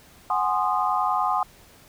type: chord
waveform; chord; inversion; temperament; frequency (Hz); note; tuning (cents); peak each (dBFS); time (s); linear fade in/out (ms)
sine; Ab dominant seventh; third; equal with one note detuned; 740 / 830.6 / 1046.5 / 1231.6; Gb5 / Ab5 / C6 / Eb6; 0 / 0 / 0 / -18; -26; 0.3-1.43; 2
effects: pink hiss -52 dBFS RMS until 1.88 s